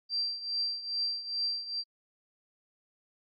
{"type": "tone with tremolo", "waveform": "sine", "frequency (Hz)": 4709, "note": "D8", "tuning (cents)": 4, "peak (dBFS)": -27, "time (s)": [0.09, 1.84], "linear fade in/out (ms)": 50, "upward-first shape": "triangle", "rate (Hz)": 2.4, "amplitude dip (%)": 80, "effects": ["AAC 32 kbps"]}